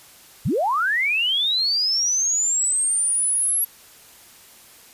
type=linear sweep; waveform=sine; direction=up; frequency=79 to 11380 Hz; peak=-18 dBFS; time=0.45-3.65 s; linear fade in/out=10 ms; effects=white hiss -48 dBFS RMS until 4.93 s + resampled to 32000 Hz